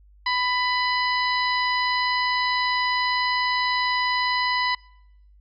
harmonic tone with a mistuned harmonic, 995 Hz, B5, 13 cents sharp, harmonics 1 / 2 / 3 / 4 / 5, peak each -24 / -25 / -33 / -30 / -32 dBFS, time 0.26-4.75 s, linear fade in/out 5 ms, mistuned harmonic 4, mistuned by +30 cents, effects noise-tail reverb RT60 0.8 s tail -26 dB re dry + added 50 Hz sine -50 dBFS peak until 5.4 s

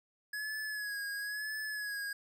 square tone with vibrato, 1683 Hz, G#6, 23 cents sharp, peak -37 dBFS, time 0.33-2.13 s, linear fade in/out 5 ms, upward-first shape sine, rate 1 Hz, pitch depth 49 cents each way, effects none

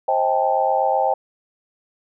sine chord, A half-diminished seventh, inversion first, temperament just, 528 / 633.6 / 792 / 880 Hz, C5 / Eb5 / G5 / A5, +16 / +31 / +18 / 0 cents, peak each -22 / -23 / -19 / -24 dBFS, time 0.08-1.14 s, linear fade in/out 5 ms, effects none

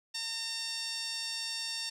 15% pulse tone with band-pass filter, 911 Hz, A#5, 40 cents flat, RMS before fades -37 dBFS, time 0.14-1.9 s, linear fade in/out 10 ms, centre 5600 Hz, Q 7.9, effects none

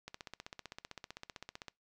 click train, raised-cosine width 0.2 ms, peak -27 dBFS, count 26, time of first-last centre 0.08-1.683 s, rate 15.6 Hz, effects noise-tail reverb RT60 0.2 s tail -24 dB re dry

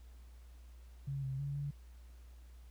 sine tone with pitch steps, 138.1 / 133.7 / 141.1 / 142.9 Hz, C#3 / C3 / C#3 / D3, -6 / +38 / +31 / -47 cents, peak -36 dBFS, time 1.07-1.71 s, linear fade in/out 10 ms, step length 160 ms, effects added 60 Hz sine -52 dBFS peak until 2.7 s + pink hiss -69 dBFS RMS until 2.7 s

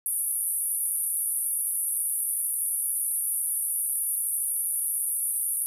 white band-pass noise, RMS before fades -28 dBFS, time 0.06-5.66 s, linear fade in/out 0 ms, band 9400 to 12000 Hz, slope 96 dB/octave, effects none

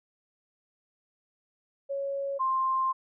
sine tone pair in turn, 554.4 / 1052 Hz, C#5 / C6, 0 / +9 cents, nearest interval major seventh, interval 1109 cents, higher second, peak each -29 / -24 dBFS, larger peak second, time 1.89-2.39 / 2.39-2.93 s, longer second, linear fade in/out 20 ms, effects none

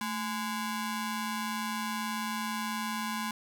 sawtooth ring-modulated tone, 622.3 Hz, D#5, in tune, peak -25 dBFS, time 0.01-3.31 s, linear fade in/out 2 ms, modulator 402 Hz, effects none

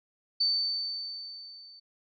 sine tone with level ramp, 4545 Hz, C#8, 42 cents sharp, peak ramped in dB -22 to -49 dBFS, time 0.4-1.8 s, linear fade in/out 10 ms, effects none

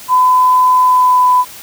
sine tone with pitch glide, 1009 to 999.7 Hz, B5 to B5, +37 to +21 cents, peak -6 dBFS, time 0.08-1.45 s, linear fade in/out 50 ms, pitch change -16 cents, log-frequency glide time 0.79-1.27 s, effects white hiss -33 dBFS RMS until 1.62 s

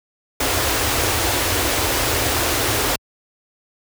pink band-stop noise, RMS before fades -19 dBFS, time 0.4-2.96 s, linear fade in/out 5 ms, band 120 to 260 Hz, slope 48 dB/octave, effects high-pass 60 Hz 12 dB/octave

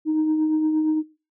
sine tone with tremolo, 311.1 Hz, D#4, in tune, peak -15 dBFS, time 0.05-1.03 s, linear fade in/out 50 ms, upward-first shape triangle, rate 8.6 Hz, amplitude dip 45%, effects noise-tail reverb RT60 0.3 s tail -18 dB re dry + tanh soft clip ceiling -15 dBFS

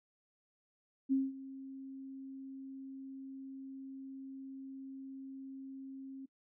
sine tone with ADSR envelope, 268.3 Hz, C4, 44 cents sharp, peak -26 dBFS, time 1.09-6.26 s, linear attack 31 ms, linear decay 200 ms, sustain -18 dB, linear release 10 ms, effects noise-tail reverb RT60 0.1 s tail -20 dB re dry

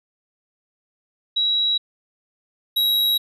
sine / square tone pair in turn, 3877 / 3855 Hz, B7 / B7, -33 / -43 cents, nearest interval unison, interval 10 cents, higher first, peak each -17 dBFS, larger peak neither, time 1.36-1.78 / 2.76-3.18 s, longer neither, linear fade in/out 10 ms, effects resampled to 32000 Hz

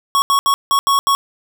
square tone bursts at uneven times, 1108.7 Hz, C#6, in tune, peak -12 dBFS, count 6, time 0.15-0.22 / 0.3-0.39 / 0.46-0.54 / 0.71-0.79 / 0.87-0.99 / 1.07-1.15 s, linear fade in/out 0 ms, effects none

